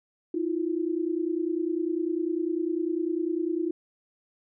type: tone pair together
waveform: sine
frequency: 319.5 / 349.5 Hz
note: D#4 / F4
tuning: +46 / +1 cents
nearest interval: major second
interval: 155 cents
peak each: -28 dBFS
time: 0.34-3.71 s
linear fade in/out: 5 ms
effects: none